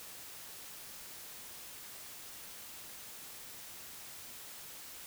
silence, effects white hiss -49 dBFS RMS until 5.06 s

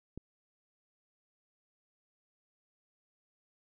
click, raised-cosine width 3 ms, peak -29 dBFS, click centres 0.176 s, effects none

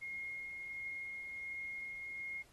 sine tone with tremolo, 2145 Hz, C7, 42 cents sharp, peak -40 dBFS, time 0.01-2.43 s, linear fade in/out 20 ms, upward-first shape triangle, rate 1.4 Hz, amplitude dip 30%, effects pink hiss -66 dBFS RMS until 2.52 s + AAC 32 kbps

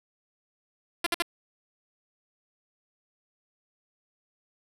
5% pulse tone bursts, 342.6 Hz, F4, 33 cents flat, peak -12 dBFS, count 3, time 1.04-1.224 s, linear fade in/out 5 ms, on 26 ms, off 53 ms, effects resampled to 32000 Hz + 7-bit

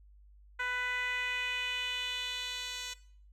10% pulse tone with band-pass filter sweep, 497.2 Hz, B4, 12 cents sharp, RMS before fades -36 dBFS, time 0.59-2.94 s, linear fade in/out 10 ms, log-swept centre 1600 to 5000 Hz, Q 2.4, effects noise-tail reverb RT60 0.5 s tail -17 dB re dry + added 50 Hz sine -55 dBFS peak until 3.32 s

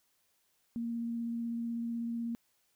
sine tone with vibrato, 233.1 Hz, A#3, in tune, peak -33 dBFS, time 0.76-2.35 s, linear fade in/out 0 ms, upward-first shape sine, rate 16 Hz, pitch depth 10 cents each way, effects white hiss -74 dBFS RMS until 2.75 s

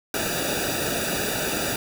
pink noise with comb filter, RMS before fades -26 dBFS, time 0.14-1.76 s, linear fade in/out 2 ms, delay 0.94 ms, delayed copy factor -1, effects none

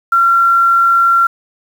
sine tone with quantisation, 1369 Hz, F6, 35 cents flat, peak -7 dBFS, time 0.12-1.27 s, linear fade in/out 5 ms, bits 6, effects none

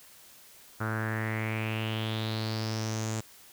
sawtooth tone with low-pass filter sweep, 110 Hz, A2, in tune, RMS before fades -32 dBFS, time 0.8-3.21 s, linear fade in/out 10 ms, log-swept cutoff 1400 to 7400 Hz, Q 5.6, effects white hiss -54 dBFS RMS until 3.52 s

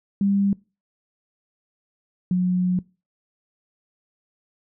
sine tone pair in turn, 198.8 / 181.37 Hz, G3 / F#3, +25 / -34 cents, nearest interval major second, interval 159 cents, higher first, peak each -17 dBFS, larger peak neither, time 0.21-0.53 / 2.31-2.79 s, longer second, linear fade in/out 2 ms, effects noise-tail reverb RT60 0.3 s tail -23 dB re dry

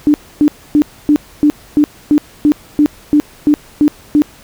sine tone bursts, 296.4 Hz, D4, 16 cents sharp, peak -5 dBFS, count 13, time 0.07-4.22 s, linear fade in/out 0 ms, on 70 ms, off 270 ms, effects pink hiss -41 dBFS RMS until 4.43 s

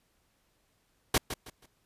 pink noise with echo, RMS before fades -24 dBFS, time 1.14-1.18 s, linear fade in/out 5 ms, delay 160 ms, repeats 3, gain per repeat -11 dB, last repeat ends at 1.66 s, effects pink hiss -72 dBFS RMS until 1.85 s + resampled to 32000 Hz

